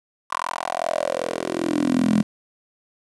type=tone with high-pass filter sweep; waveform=10% pulse; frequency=42.59 Hz; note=F1; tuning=43 cents flat; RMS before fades=-23 dBFS; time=0.3-2.23 s; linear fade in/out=20 ms; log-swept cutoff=1100 to 200 Hz; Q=5.8; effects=resampled to 24000 Hz + 8-bit